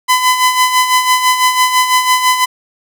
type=tone with tremolo; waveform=sawtooth; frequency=1010 Hz; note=B5; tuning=39 cents sharp; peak=-3 dBFS; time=0.08-2.46 s; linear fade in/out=20 ms; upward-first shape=sine; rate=6 Hz; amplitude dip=60%; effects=none